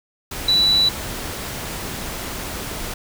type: tone in noise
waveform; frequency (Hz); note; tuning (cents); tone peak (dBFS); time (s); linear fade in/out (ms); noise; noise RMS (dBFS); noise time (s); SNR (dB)
sine; 3951; B7; 0; -13; 0.48-0.89; 5; pink; -29; 0.31-2.94; +13
effects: none